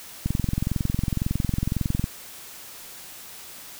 click train, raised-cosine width 5 ms, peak -11 dBFS, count 40, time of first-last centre 0.26-2.041 s, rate 21.9 Hz, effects white hiss -42 dBFS RMS until 3.79 s

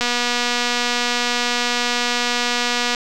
click train, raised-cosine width 0.2 ms, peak -3 dBFS, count 712, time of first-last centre 0.01-2.948 s, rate 242 Hz, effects none

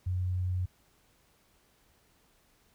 sine tone, 91.1 Hz, F#2, 26 cents flat, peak -28 dBFS, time 0.06-0.66 s, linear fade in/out 10 ms, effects pink hiss -67 dBFS RMS until 2.74 s

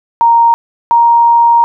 sine tone pair in turn, 931 / 936.4 Hz, A#5 / A#5, -2 / +8 cents, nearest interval unison, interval 10 cents, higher second, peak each -4 dBFS, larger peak neither, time 0.21-0.54 / 0.91-1.64 s, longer second, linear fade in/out 0 ms, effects none

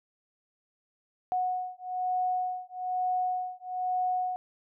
sine beating tone pair, 733 / 734.1 Hz, F#5 / F#5, -16 / -14 cents, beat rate 1.1 Hz, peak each -31 dBFS, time 1.32-4.36 s, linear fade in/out 0 ms, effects none

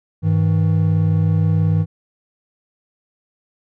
triangle tone pair together, 101.12 / 159.8 Hz, G#2 / D#3, -46 / +47 cents, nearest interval minor sixth, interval 793 cents, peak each -14 dBFS, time 0.22-1.86 s, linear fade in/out 50 ms, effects none

